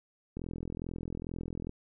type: click train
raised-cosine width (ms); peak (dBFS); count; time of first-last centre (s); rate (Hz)
3; -25; 57; 0.37-1.694; 42.3
effects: none